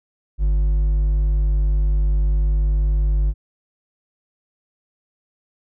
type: tone with hard clipping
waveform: triangle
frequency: 50.3 Hz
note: G1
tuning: 45 cents sharp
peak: -16 dBFS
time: 0.38-3.34 s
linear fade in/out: 50 ms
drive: 7 dB
effects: none